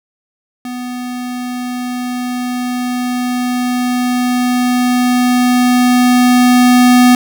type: tone with level ramp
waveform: square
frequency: 248 Hz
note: B3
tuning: 7 cents sharp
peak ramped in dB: -22 to -5 dBFS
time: 0.65-7.15 s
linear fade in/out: 2 ms
effects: none